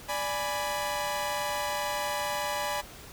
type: chord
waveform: sawtooth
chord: G# diminished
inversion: second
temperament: equal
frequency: 587.3 / 830.6 / 987.8 Hz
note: D5 / G#5 / B5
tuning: 0 / 0 / 0 cents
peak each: -30 dBFS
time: 0.08-2.82 s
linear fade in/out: 20 ms
effects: pink hiss -47 dBFS RMS until 3.12 s